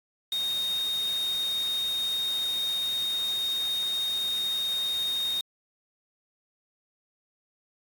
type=tone in noise; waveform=sine; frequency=3707 Hz; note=A#7; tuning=10 cents flat; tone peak=-26 dBFS; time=0.32-5.41 s; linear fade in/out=2 ms; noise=white; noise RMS=-41 dBFS; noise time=0.32-5.41 s; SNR=+12 dB; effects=AAC 64 kbps